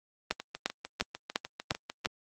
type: two click trains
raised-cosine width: 0.2 ms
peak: -9 / -19 dBFS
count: 6 / 12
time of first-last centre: 0.31-2.058 / 0.4-2.049 s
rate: 2.86 / 6.67 Hz
effects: high-pass 200 Hz 12 dB/octave + Opus 32 kbps